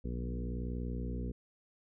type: harmonic tone with a mistuned harmonic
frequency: 60.5 Hz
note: B1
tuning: 35 cents flat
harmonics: 1 / 2 / 3 / 4 / 5 / 6 / 7 / 8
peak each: -37 / -43 / -43 / -43 / -51 / -51 / -50 / -51 dBFS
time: 0.04-1.32 s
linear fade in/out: 10 ms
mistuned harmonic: 2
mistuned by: +19 cents
effects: none